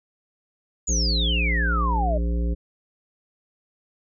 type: exponential sweep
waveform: sine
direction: down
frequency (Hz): 7040 to 587.3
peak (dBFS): -23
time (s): 0.87-2.18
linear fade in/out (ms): 10
type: harmonic tone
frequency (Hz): 58.2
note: A#1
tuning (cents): -2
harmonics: 1 / 3 / 5 / 7 / 9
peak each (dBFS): -21 / -31 / -35 / -38 / -40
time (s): 0.88-2.55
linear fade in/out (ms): 20
effects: none